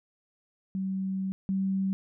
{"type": "tone pair in turn", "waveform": "sine", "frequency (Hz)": [191, 192.44], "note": ["G3", "G3"], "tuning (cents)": [-45, -32], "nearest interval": "unison", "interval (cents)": 13, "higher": "second", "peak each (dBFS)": [-28, -25], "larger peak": "second", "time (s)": [[0.75, 1.32], [1.49, 1.93]], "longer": "first", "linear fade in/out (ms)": 0, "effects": []}